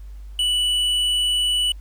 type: tone with hard clipping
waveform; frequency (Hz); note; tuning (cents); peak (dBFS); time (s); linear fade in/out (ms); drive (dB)
sine; 2960; F#7; 0; -19; 0.39-1.72; 2; 6
effects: added 50 Hz sine -34 dBFS peak until 1.8 s + pink hiss -59 dBFS RMS until 1.8 s